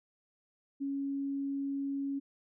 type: tone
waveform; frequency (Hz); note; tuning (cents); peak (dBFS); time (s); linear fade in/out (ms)
sine; 277.2; C#4; 0; -32; 0.8-2.2; 20
effects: none